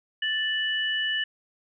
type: tone pair together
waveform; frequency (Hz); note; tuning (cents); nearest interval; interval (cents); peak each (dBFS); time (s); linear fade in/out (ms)
sine; 1760 / 2953; A6 / F#7; 0 / -4; major sixth; 896; -27; 0.22-1.24; 5
effects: none